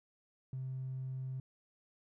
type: tone with tanh clipping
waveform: triangle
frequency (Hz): 130.81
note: C3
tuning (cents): 0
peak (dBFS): -37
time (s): 0.53-1.4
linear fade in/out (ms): 2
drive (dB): 1
effects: none